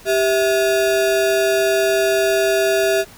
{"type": "ring-modulated tone", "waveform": "square", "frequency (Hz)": 523, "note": "C5", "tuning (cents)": -1, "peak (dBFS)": -12, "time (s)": [0.05, 3.05], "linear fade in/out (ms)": 50, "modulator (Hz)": 131, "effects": ["pink hiss -43 dBFS RMS until 3.17 s"]}